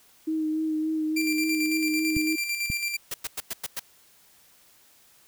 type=tone with vibrato; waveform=sine; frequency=313.5 Hz; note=D#4; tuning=13 cents sharp; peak=-24 dBFS; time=0.27-2.36 s; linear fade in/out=10 ms; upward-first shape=sine; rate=3.5 Hz; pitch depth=20 cents each way
type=tone with tremolo; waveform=sawtooth; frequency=2364 Hz; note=D7; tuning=11 cents sharp; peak=-22 dBFS; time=1.16-2.97 s; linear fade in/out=10 ms; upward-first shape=square; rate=9 Hz; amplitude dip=45%
type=clicks; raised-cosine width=5 ms; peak=-18 dBFS; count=2; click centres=2.167 / 2.701 s
type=noise bursts; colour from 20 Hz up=white; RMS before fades=-31 dBFS; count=6; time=3.11-3.796 s; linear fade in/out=5 ms; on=31 ms; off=100 ms
effects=white hiss -58 dBFS RMS until 5.27 s